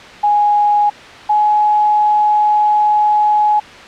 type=tone pair in turn; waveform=sine; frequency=830 / 842.1 Hz; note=G#5 / G#5; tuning=-1 / +24 cents; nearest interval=unison; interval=25 cents; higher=second; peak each=-9 dBFS; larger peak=neither; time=0.23-0.9 / 1.29-3.6 s; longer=second; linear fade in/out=10 ms; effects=white hiss -34 dBFS RMS until 3.87 s + low-pass 3000 Hz 12 dB/octave